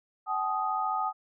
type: tone cluster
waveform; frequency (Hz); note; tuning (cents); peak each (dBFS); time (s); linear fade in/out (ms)
sine; 762 / 856 / 1245; G5 / A5 / D#6; -49 / -48 / +1; -32 / -32 / -30; 0.26-1.13; 50
effects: none